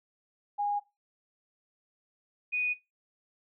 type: tone pair in turn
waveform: sine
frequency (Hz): 820 / 2476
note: G#5 / D#7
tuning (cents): -22 / -9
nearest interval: octave + perfect fifth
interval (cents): 1913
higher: second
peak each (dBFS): -27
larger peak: neither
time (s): 0.58-0.8 / 2.52-2.74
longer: neither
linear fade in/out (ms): 20
effects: noise-tail reverb RT60 0.2 s tail -18 dB re dry